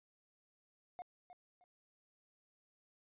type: tone with echo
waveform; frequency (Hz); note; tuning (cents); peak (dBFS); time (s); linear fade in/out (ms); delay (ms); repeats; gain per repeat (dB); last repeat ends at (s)
triangle; 719; F#5; -50; -40; 0.99-1.02; 0; 310; 2; -12; 1.64
effects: tanh soft clip ceiling -37 dBFS + resampled to 8000 Hz